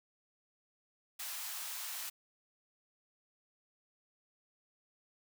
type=high-pass noise; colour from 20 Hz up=white; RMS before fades=-42 dBFS; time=1.19-2.1 s; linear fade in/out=10 ms; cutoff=760 Hz; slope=24 dB/octave; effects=none